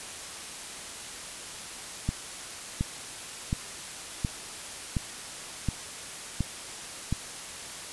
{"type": "click train", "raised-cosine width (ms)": 5, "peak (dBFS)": -14, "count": 8, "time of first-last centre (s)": [2.09, 7.126], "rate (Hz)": 1.39, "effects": ["white hiss -40 dBFS RMS until 7.92 s", "resampled to 24000 Hz"]}